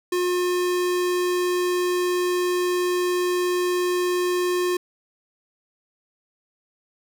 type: tone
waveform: square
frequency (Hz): 358.3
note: F4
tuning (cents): +44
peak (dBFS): -21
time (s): 0.12-4.77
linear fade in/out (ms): 5
effects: none